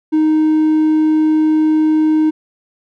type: tone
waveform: triangle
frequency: 311.1 Hz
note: D#4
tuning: in tune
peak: -7 dBFS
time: 0.12-2.31 s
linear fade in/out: 20 ms
effects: tanh soft clip ceiling -3 dBFS